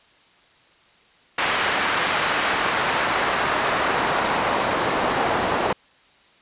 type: noise with band-pass filter sweep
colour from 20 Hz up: pink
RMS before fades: -22 dBFS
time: 1.38-5.73 s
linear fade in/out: 5 ms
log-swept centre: 1700 to 730 Hz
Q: 0.86
effects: white hiss -55 dBFS RMS until 6.41 s + resampled to 8000 Hz